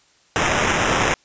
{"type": "noise with sample-and-hold", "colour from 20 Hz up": "blue", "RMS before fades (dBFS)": -19, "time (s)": [0.36, 1.14], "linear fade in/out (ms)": 0, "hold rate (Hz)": 4410, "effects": ["white hiss -57 dBFS RMS until 1.24 s", "resampled to 16000 Hz"]}